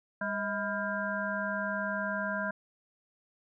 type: harmonic tone with a mistuned harmonic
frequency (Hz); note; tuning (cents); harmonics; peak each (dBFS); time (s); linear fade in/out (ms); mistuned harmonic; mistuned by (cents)
200; G3; +35; 1 / 3 / 5 / 7 / 8; -37 / -36 / -39 / -38 / -35; 0.21-2.51; 5; 3; +100
effects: none